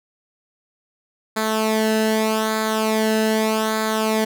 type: tone with flanger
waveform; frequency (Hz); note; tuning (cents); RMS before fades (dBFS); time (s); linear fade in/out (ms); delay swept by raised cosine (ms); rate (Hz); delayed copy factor
sawtooth; 218.7; A3; -10; -20; 1.36-4.25; 10; 0.35 to 0.88; 0.82; -0.7
effects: none